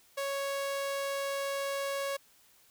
sawtooth tone, 554.4 Hz, C#5, in tune, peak -28 dBFS, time 0.17-2.17 s, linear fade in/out 10 ms, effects white hiss -63 dBFS RMS until 2.7 s

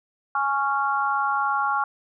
sine chord, Db major, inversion second, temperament just, 831.5 / 1108.7 / 1385.9 Hz, Ab5 / Db6 / F6, +2 / 0 / -14 cents, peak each -25 dBFS, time 0.35-1.84 s, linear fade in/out 2 ms, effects none

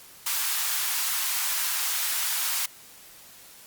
white high-pass noise, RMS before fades -27 dBFS, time 0.26-2.66 s, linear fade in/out 5 ms, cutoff 860 Hz, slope 24 dB/octave, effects white hiss -49 dBFS RMS until 3.66 s + Opus 48 kbps

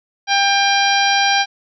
harmonic tone with a mistuned harmonic, 796 Hz, G5, 26 cents sharp, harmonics 1 / 2 / 3 / 4 / 5 / 6 / 7, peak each -16 / -19 / -21 / -22 / -23 / -24 / -24 dBFS, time 0.27-1.46 s, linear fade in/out 50 ms, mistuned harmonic 7, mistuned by +16 cents, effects none

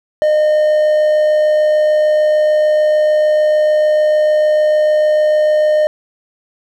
triangle tone with amplitude modulation, 610 Hz, D#5, 34 cents flat, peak -6 dBFS, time 0.22-5.87 s, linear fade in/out 0 ms, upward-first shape sine, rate 66.7 Hz, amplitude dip 25%, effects none

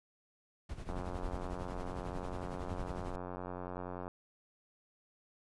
brown noise with tremolo, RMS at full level -40 dBFS, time 0.69-3.16 s, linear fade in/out 5 ms, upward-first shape sine, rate 11 Hz, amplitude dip 65%
click train, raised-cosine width 1 ms, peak -28 dBFS, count 289, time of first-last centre 0.89-4.079 s, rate 90.3 Hz
effects resampled to 24000 Hz

